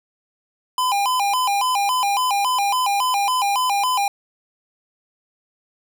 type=tone with vibrato; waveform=square; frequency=902 Hz; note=A5; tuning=43 cents sharp; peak=-18 dBFS; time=0.78-4.08 s; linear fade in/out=2 ms; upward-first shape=square; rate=3.6 Hz; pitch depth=200 cents each way; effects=none